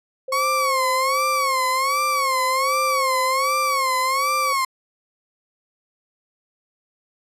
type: tone with tremolo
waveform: sine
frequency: 523.3 Hz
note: C5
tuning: in tune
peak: -24 dBFS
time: 0.28-4.53 s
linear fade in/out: 5 ms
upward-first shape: sine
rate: 0.46 Hz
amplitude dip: 50%
type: tone with vibrato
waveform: 35% pulse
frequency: 1096 Hz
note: C#6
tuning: 20 cents flat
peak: -17 dBFS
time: 0.32-4.65 s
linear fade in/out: 5 ms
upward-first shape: sine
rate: 1.3 Hz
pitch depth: 130 cents each way
effects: resampled to 32000 Hz